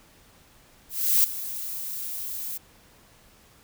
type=noise with ADSR envelope; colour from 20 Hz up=violet; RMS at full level=-18 dBFS; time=0.89-2.58 s; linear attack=350 ms; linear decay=5 ms; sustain=-15 dB; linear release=12 ms; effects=pink hiss -56 dBFS RMS until 3.63 s